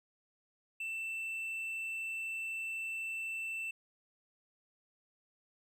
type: tone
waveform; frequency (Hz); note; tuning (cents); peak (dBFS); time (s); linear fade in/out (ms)
triangle; 2668; E7; +20; -35; 0.8-3.71; 5
effects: none